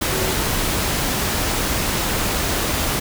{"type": "tone in noise", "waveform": "sine", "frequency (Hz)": 377.9, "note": "F#4", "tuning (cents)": 37, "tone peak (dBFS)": -26, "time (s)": [0.11, 0.34], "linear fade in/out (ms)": 10, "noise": "pink", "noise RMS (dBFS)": -21, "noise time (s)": [0.01, 3], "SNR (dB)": -8, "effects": []}